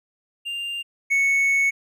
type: tone pair in turn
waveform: triangle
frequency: 2794 / 2212 Hz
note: F7 / C#7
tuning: 0 / -4 cents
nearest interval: major third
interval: 404 cents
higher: first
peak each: -25 / -15 dBFS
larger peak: second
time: 0.45-0.83 / 1.1-1.71 s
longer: second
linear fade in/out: 20 ms
effects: none